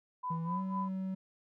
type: tone with tremolo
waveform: sine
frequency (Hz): 1000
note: B5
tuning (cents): +21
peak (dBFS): -33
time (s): 0.23-0.89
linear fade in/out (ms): 10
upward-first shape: sine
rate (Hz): 4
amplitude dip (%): 90
type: tone with pitch glide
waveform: triangle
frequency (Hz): 164.81 to 189.32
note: E3 to F#3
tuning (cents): 0 to +40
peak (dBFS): -32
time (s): 0.3-1.15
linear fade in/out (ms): 10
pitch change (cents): +240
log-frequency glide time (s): 0.44-0.6
effects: none